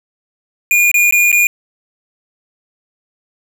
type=tone with dropouts; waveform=square; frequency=2429 Hz; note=D#7; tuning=42 cents flat; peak=-9 dBFS; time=0.71-1.47 s; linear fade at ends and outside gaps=1 ms; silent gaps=0.915-0.942 / 1.11-1.124 / 1.317-1.327 s; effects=none